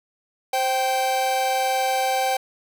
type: tone pair together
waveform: 45% pulse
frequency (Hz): 525 / 777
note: C5 / G5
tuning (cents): +6 / -16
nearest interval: perfect fifth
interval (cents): 678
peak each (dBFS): -26 / -21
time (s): 0.53-2.37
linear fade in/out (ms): 5
effects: none